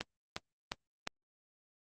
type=click train; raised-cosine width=0.2 ms; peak=-17 dBFS; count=4; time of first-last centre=0.01-1.074 s; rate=2.82 Hz; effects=Opus 24 kbps